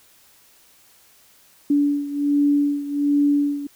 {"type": "beating tone pair", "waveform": "sine", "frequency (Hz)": [287.5, 288.8], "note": ["D4", "D4"], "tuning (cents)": [-37, -29], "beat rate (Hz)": 1.3, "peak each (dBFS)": [-18, -22], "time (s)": [1.7, 3.67], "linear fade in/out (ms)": 5, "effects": ["white hiss -54 dBFS RMS until 3.75 s"]}